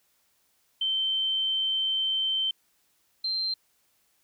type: tone pair in turn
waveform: sine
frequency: 3104 / 4143 Hz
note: G7 / C8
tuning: -18 / -18 cents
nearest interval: perfect fourth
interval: 500 cents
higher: second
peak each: -24 / -26 dBFS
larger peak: first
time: 0.81-2.51 / 3.24-3.54 s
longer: first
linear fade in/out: 5 ms
effects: white hiss -69 dBFS RMS until 4.23 s